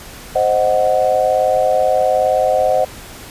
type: chord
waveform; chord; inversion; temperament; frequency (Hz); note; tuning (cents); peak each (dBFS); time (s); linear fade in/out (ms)
sine; C diminished; none; equal; 523.3 / 622.3 / 740; C5 / Eb5 / Gb5; 0 / 0 / 0; -16; 0.35-2.85; 10
effects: pink hiss -35 dBFS RMS until 3.3 s + resampled to 32000 Hz